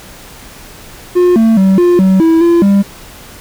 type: tone with pitch steps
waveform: triangle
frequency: 357.2 / 224.3 / 191.5 / 352.3 / 189.5 / 326.8 / 341.2 / 199 Hz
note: F4 / A3 / G3 / F4 / F#3 / E4 / F4 / G3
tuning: +39 / +34 / -40 / +15 / +42 / -15 / -40 / +26 cents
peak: -3 dBFS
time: 1.15-2.83 s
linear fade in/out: 20 ms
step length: 210 ms
effects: pink hiss -34 dBFS RMS until 3.4 s